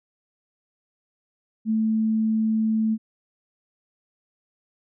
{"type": "tone", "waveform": "sine", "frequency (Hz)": 220, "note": "A3", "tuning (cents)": 0, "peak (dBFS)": -19, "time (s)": [1.65, 2.98], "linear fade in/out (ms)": 50, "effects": []}